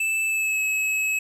square tone with pitch glide, 2637 to 2575 Hz, E7 to E7, 0 to -41 cents, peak -22 dBFS, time 0-1.19 s, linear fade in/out 5 ms, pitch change -41 cents, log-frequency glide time 0.25-0.61 s, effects low-pass 12000 Hz 12 dB/octave + 9-bit

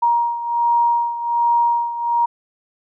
sine beating tone pair, 943 / 944.3 Hz, A#5 / A#5, +20 / +22 cents, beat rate 1.3 Hz, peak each -16 / -21 dBFS, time 0.02-2.26 s, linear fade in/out 10 ms, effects none

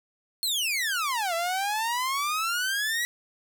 sawtooth exponential two-way sweep, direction down then up, 4339 to 659.3 to 1952 Hz, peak -22 dBFS, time 0.43-3.05 s, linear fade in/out 0 ms, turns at 1.34 s, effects none

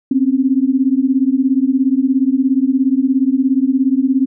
sine beating tone pair, 256.6 / 273.6 Hz, C4 / C#4, -34 / -23 cents, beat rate 17 Hz, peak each -14 dBFS, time 0.11-4.26 s, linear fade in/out 5 ms, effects none

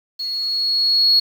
sine tone with level ramp, 4333 Hz, C#8, 40 cents flat, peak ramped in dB -23 to -9 dBFS, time 0.19-1.2 s, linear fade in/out 10 ms, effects tanh soft clip ceiling -6 dBFS + 7-bit

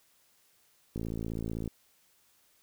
click train, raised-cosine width 3 ms, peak -23 dBFS, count 41, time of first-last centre 0.96-1.677 s, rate 55.8 Hz, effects white hiss -67 dBFS RMS until 2.62 s

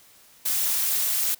blue noise with amplitude modulation, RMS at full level -21 dBFS, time 0.45-1.35 s, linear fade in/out 10 ms, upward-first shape sine, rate 298 Hz, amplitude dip 70%, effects white hiss -54 dBFS RMS until 1.39 s

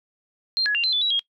sine tone with pitch steps, 4181 / 1682 / 2783 / 4091 / 3479 / 3894 / 3261 Hz, C8 / G#6 / F7 / C8 / A7 / B7 / G#7, -2 / +22 / -7 / -40 / -20 / -25 / -32 cents, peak -19 dBFS, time 0.57-1.193 s, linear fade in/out 0 ms, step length 89 ms, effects noise-tail reverb RT60 0.1 s tail -21 dB re dry

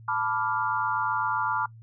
sine chord, B half-diminished seventh, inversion third, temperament equal, 880 / 987.8 / 1174.7 / 1396.9 Hz, A5 / B5 / D6 / F6, 0 / 0 / 0 / 0 cents, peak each -30 dBFS, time 0.08-1.66 s, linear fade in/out 5 ms, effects noise-tail reverb RT60 0.1 s tail -22 dB re dry + added 113 Hz sine -45 dBFS peak until 1.82 s

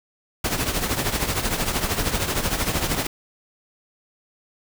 pink noise with tremolo, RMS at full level -21 dBFS, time 0.44-3.07 s, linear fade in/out 5 ms, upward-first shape triangle, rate 13 Hz, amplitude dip 70%, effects none

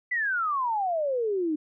sine exponential sweep, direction down, 2018 to 296.2 Hz, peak -24 dBFS, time 0.11-1.56 s, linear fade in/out 10 ms, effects none

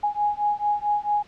sine beating tone pair, 828 / 832.5 Hz, G#5 / G#5, -5 / +4 cents, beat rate 4.5 Hz, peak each -24 dBFS, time 0.03-1.23 s, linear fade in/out 10 ms, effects pink hiss -52 dBFS RMS until 1.27 s + low-pass 4000 Hz 12 dB/octave

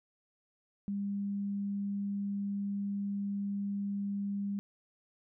sine tone, 200.6 Hz, G3, 40 cents sharp, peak -32 dBFS, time 0.88-4.59 s, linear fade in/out 0 ms, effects none

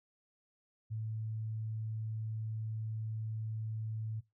sine tone, 110 Hz, A2, in tune, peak -36 dBFS, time 0.9-4.21 s, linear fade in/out 20 ms, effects noise-tail reverb RT60 0.2 s tail -19 dB re dry

